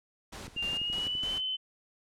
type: noise with tremolo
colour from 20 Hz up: pink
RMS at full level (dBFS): -43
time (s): 0.32-1.41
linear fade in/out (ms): 10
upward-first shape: square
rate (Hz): 3.3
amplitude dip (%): 75
type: click train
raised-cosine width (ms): 3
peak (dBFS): -32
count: 10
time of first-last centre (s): 0.48-1.236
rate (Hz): 11.9
type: tone with pitch glide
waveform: sine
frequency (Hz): 2794 to 3047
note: F7 to G7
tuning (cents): 0 to -50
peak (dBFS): -30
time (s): 0.56-1.57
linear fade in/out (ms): 20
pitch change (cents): +150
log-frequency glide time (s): 0.68-1.3
effects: low-pass 9000 Hz 12 dB/octave